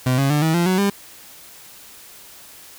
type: tone with pitch steps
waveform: 30% pulse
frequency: 127.6 / 137.55 / 148.28 / 159.84 / 172.3 / 185.74 / 200.2 Hz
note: C3 / C#3 / D3 / D#3 / F3 / F#3 / G3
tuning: -43 / -13 / +17 / +47 / -23 / +7 / +37 cents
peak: -13 dBFS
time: 0.06-0.9 s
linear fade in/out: 5 ms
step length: 120 ms
effects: white hiss -43 dBFS RMS until 2.78 s